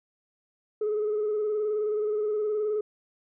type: tone with vibrato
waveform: sine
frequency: 423.8 Hz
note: G#4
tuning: 35 cents sharp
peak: -23 dBFS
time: 0.81-2.81 s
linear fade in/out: 5 ms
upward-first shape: square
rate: 19 Hz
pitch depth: 28 cents each way
effects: tanh soft clip ceiling -22 dBFS